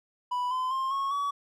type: tone with pitch steps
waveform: triangle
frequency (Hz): 987.8 / 1022.6 / 1058.7 / 1096 / 1134.7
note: B5 / C6 / C6 / C#6 / C#6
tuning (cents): 0 / -40 / +20 / -20 / +40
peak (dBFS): -25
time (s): 0.31-1.31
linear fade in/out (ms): 10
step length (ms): 200
effects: none